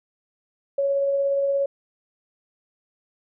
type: tone with tremolo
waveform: sine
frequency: 556 Hz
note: C#5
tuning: 5 cents sharp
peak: -18 dBFS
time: 0.78-1.66 s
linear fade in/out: 5 ms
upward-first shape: triangle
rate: 17 Hz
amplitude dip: 25%
effects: none